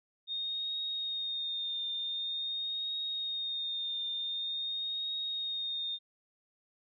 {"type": "tone with vibrato", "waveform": "sine", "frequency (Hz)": 3683, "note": "A#7", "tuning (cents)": -22, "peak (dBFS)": -33, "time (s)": [0.27, 5.99], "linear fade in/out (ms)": 50, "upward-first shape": "triangle", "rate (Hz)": 0.46, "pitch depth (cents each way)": 33, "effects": []}